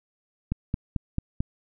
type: click train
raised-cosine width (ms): 5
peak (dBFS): -13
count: 5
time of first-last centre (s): 0.52-1.405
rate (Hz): 4.52
effects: none